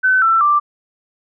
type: tone with pitch steps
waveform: sine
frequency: 1518 / 1336.9 / 1177.3 Hz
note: F#6 / E6 / D6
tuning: +44 / +24 / +4 cents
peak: -10 dBFS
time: 0.03-0.6 s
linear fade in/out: 20 ms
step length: 190 ms
effects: none